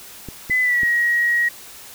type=clicks; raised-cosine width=3 ms; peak=-19 dBFS; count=3; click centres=0.287 / 0.498 / 0.833 s
type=tone with pitch glide; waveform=sine; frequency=2011 to 1898.1 Hz; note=B6 to A#6; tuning=+31 to +31 cents; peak=-15 dBFS; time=0.5-1.49 s; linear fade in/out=10 ms; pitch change=-100 cents; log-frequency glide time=0.62-0.84 s
effects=white hiss -40 dBFS RMS until 1.94 s